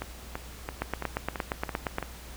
two click trains, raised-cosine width 0.5 ms, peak -17 / -13 dBFS, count 7 / 11, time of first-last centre 0.02-2.027 / 0.82-1.984 s, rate 2.99 / 8.59 Hz, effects added 60 Hz sine -44 dBFS peak until 2.36 s + pink hiss -47 dBFS RMS until 2.36 s

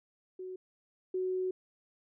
sine tone pair in turn, 370.9 / 370.9 Hz, F#4 / F#4, +4 / +4 cents, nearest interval unison, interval 0 cents, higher neither, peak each -39 / -30 dBFS, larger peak second, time 0.39-0.56 / 1.14-1.51 s, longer second, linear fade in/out 5 ms, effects none

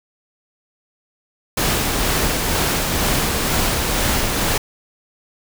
pink noise with tremolo, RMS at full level -18 dBFS, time 1.57-4.58 s, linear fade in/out 5 ms, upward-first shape sine, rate 2.1 Hz, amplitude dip 25%, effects none

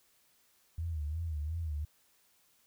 sine tone with vibrato, 78.8 Hz, D#2, 23 cents sharp, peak -33 dBFS, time 0.78-1.85 s, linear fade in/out 5 ms, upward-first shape sine, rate 2.8 Hz, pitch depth 120 cents each way, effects white hiss -69 dBFS RMS until 2.66 s

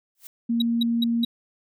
blue noise with exponential growth, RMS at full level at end -37 dBFS, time 0.15-0.27 s, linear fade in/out 1 ms, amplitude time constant 24 ms
sine tone, 233.1 Hz, A#3, in tune, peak -20 dBFS, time 0.49-1.25 s, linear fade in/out 10 ms
triangle tone bursts, 3840 Hz, B7, 49 cents flat, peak -20 dBFS, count 4, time 0.6-1.25 s, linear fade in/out 5 ms, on 20 ms, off 190 ms
effects none

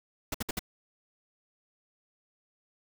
pink noise bursts, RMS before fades -32 dBFS, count 4, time 0.32-0.593 s, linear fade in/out 5 ms, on 24 ms, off 59 ms, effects none

